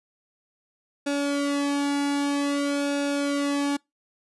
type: tone with flanger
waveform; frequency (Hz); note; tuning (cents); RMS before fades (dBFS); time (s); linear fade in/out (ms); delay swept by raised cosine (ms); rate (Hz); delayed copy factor
sawtooth; 284.4; C#4; +45; -25; 1.06-3.77; 10; 0.97 to 1.61; 0.52; -1
effects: noise-tail reverb RT60 0.2 s tail -26 dB re dry + resampled to 24000 Hz